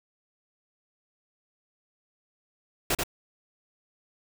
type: noise with echo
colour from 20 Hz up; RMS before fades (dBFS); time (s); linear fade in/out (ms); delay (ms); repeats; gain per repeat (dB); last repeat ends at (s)
pink; -25; 2.9-2.95; 5; 86; 1; -3; 3.036
effects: none